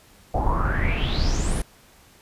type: noise with low-pass filter sweep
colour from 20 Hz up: brown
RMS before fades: -22 dBFS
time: 0.34-1.62 s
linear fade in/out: 5 ms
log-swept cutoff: 690 to 11000 Hz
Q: 9.4
effects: pink hiss -53 dBFS RMS until 2.21 s + resampled to 32000 Hz

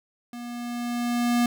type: tone with level ramp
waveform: square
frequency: 240 Hz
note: B3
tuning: 49 cents flat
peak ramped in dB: -36 to -19 dBFS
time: 0.33-1.46 s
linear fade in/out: 2 ms
effects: none

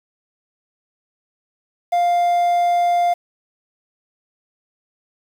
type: tone with quantisation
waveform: triangle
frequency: 700 Hz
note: F5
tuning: 4 cents sharp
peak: -12 dBFS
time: 1.92-3.14 s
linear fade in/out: 10 ms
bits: 7
effects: none

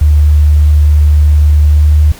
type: tone with pitch glide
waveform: sine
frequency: 74.6 to 75.64 Hz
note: D2 to D#2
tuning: +28 to -48 cents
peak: -3 dBFS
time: 0.01-2.12 s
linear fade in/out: 5 ms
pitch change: +24 cents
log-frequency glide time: 1.68-1.99 s
effects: pink hiss -34 dBFS RMS until 2.19 s

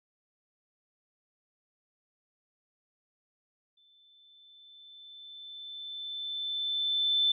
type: tone with exponential growth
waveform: sine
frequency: 3529 Hz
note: A7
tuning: 4 cents sharp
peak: -22 dBFS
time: 3.77-7.32 s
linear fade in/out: 5 ms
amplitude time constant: 770 ms
effects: none

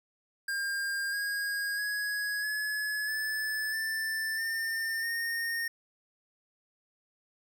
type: tone with pitch steps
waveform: square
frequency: 1605 / 1636.8 / 1669.3 / 1702.4 / 1736.2 / 1770.6 / 1805.7 / 1841.5 Hz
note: G6 / G#6 / G#6 / G#6 / A6 / A6 / A6 / A#6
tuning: +40 / -26 / +8 / +42 / -24 / +10 / +44 / -22 cents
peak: -31 dBFS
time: 0.48-5.68 s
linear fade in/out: 5 ms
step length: 650 ms
effects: none

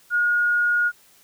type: tone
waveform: sine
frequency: 1437 Hz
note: F6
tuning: 49 cents sharp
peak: -17 dBFS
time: 0.1-0.92 s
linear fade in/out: 50 ms
effects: white hiss -55 dBFS RMS until 1.23 s

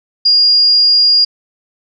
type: tone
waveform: sine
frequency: 4838 Hz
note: D#8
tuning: 49 cents flat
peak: -6 dBFS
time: 0.25-1.25 s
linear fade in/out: 10 ms
effects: none

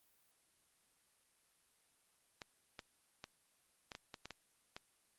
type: clicks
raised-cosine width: 0.2 ms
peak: -29 dBFS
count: 9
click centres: 2.418 / 2.792 / 3.241 / 3.918 / 3.951 / 4.142 / 4.256 / 4.307 / 4.765 s
effects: white hiss -74 dBFS RMS until 5.18 s + Opus 32 kbps

